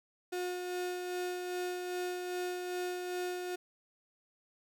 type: tone with tremolo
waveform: 35% pulse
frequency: 360 Hz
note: F#4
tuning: 47 cents flat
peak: -32 dBFS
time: 0.32-3.56 s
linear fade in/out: 10 ms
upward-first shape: sine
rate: 2.5 Hz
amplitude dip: 35%
effects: none